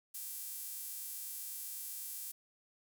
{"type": "tone with high-pass filter", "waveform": "sawtooth", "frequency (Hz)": 392, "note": "G4", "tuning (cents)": 0, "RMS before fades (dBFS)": -44, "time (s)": [0.14, 2.32], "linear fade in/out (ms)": 10, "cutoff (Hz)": 11000, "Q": 0.85, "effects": []}